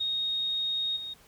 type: tone with level steps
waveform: sine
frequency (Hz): 3729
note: A#7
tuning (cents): 0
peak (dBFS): -27 / -35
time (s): 0-1.14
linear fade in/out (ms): 10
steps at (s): 0.96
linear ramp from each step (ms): 10
effects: pink hiss -58 dBFS RMS until 1.27 s